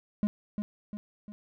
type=tone with echo; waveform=triangle; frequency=208 Hz; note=G#3; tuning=3 cents sharp; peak=-21 dBFS; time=0.23-0.27 s; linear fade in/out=0 ms; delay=350 ms; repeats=3; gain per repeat=-6 dB; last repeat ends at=1.32 s; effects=none